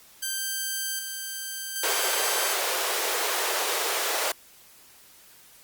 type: tone with tremolo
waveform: 5% pulse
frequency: 1568 Hz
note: G6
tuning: in tune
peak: -17 dBFS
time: 0.22-2.55 s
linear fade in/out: 10 ms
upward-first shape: square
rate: 0.65 Hz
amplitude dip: 40%
type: high-pass noise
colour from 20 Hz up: pink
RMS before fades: -27 dBFS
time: 1.83-4.32 s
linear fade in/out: 5 ms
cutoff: 390 Hz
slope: 48 dB/octave
effects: white hiss -53 dBFS RMS until 5.63 s + Opus 48 kbps